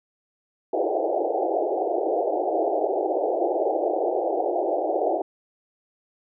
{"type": "band-pass noise", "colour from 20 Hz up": "white", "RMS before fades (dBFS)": -24, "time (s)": [0.73, 5.22], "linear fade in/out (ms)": 5, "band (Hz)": [320, 790], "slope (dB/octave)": 96, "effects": []}